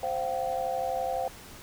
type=chord; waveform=sine; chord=C suspended fourth; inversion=none; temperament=equal with one note detuned; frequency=523.3 / 698.5 / 770.5 Hz; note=C5 / F5 / G5; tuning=0 / 0 / -30 cents; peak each=-32 dBFS; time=0.03-1.28 s; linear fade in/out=2 ms; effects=pink hiss -47 dBFS RMS until 1.62 s